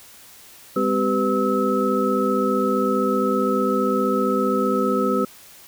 sine tone cluster, 203.1 / 258.4 / 389.7 / 498.2 / 1295 Hz, G#3 / C4 / G4 / B4 / E6, -38 / -21 / -10 / +15 / -31 cents, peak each -24 dBFS, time 0.76-5.25 s, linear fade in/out 5 ms, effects white hiss -46 dBFS RMS until 5.67 s

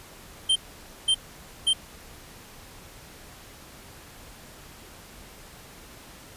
square tone bursts, 3136 Hz, G7, in tune, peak -19 dBFS, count 3, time 0.49-1.734 s, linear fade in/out 10 ms, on 68 ms, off 520 ms, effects pink hiss -47 dBFS RMS until 6.36 s + resampled to 32000 Hz

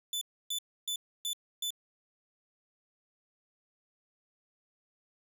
sawtooth tone bursts, 3500 Hz, A7, 10 cents flat, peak -29 dBFS, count 5, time 0.13-1.705 s, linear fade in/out 2 ms, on 83 ms, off 290 ms, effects none

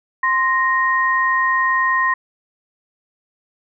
sine tone pair together, 1046.5 / 1864.7 Hz, C6 / A#6, 0 / 0 cents, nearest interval minor seventh, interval 1000 cents, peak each -17 dBFS, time 0.23-2.14 s, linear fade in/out 5 ms, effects none

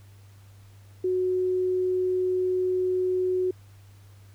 sine tone, 368.1 Hz, F#4, 9 cents flat, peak -22 dBFS, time 1.04-3.51 s, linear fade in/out 5 ms, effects added 99 Hz sine -48 dBFS peak until 4.34 s + pink hiss -60 dBFS RMS until 4.34 s

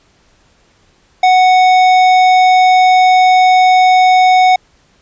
sine tone with tanh clipping, 740 Hz, F#5, in tune, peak -7 dBFS, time 1.23-4.56 s, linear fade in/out 5 ms, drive 14 dB, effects pink hiss -52 dBFS RMS until 5.01 s + resampled to 16000 Hz

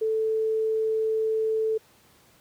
sine tone, 440 Hz, A4, in tune, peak -22 dBFS, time 0.01-1.78 s, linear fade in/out 10 ms, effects pink hiss -58 dBFS RMS until 2.4 s + high-pass 80 Hz 12 dB/octave

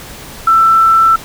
sine tone, 1332 Hz, E6, 18 cents sharp, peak -5 dBFS, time 0.47-1.16 s, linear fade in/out 5 ms, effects pink hiss -31 dBFS RMS until 1.24 s

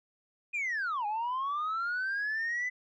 sine linear two-way sweep, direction down then up, 2489 to 814 to 2018 Hz, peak -28 dBFS, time 0.53-2.7 s, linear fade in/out 20 ms, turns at 1.06 s, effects tanh soft clip ceiling -28 dBFS

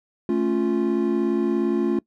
triangle chord, A augmented, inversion none, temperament equal, 220 / 277.2 / 349.2 Hz, A3 / C#4 / E#4, 0 / 0 / 0 cents, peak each -22 / -23 / -20 dBFS, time 0.29-1.99 s, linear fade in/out 2 ms, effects noise-tail reverb RT60 0.1 s tail -22 dB re dry

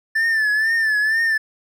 triangle tone with vibrato, 1760 Hz, A6, in tune, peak -14 dBFS, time 0.15-1.38 s, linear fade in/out 10 ms, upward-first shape triangle, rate 2.1 Hz, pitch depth 84 cents each way, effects none

